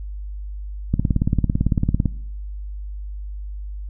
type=click train; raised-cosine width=5 ms; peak=-5 dBFS; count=21; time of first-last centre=0.94-2.057 s; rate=17.9 Hz; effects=noise-tail reverb RT60 0.7 s tail -20 dB re dry + added 50 Hz sine -28 dBFS peak until 3.89 s